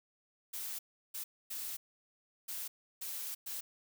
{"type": "noise bursts at uneven times", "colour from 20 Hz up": "blue", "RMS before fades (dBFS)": -41, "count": 6, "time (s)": [[0.53, 0.79], [1.14, 1.24], [1.5, 1.77], [2.48, 2.68], [3.01, 3.35], [3.46, 3.61]], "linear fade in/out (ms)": 10, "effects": []}